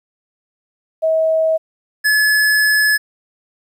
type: tone pair in turn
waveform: sine / square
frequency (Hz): 641 / 1711.3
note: E5 / A6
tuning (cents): -49 / -49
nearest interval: octave + perfect fourth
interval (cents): 1700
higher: second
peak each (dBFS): -12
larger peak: neither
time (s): 1.02-1.58 / 2.04-2.98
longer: second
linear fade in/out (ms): 20
effects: 9-bit